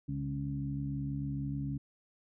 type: harmonic tone with a mistuned harmonic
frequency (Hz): 69.3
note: C#2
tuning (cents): 0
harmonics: 1 / 2 / 3 / 4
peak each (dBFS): -44 / -35 / -44 / -39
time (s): 0.08-1.78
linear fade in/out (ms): 10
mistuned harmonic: 2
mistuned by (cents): +34
effects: none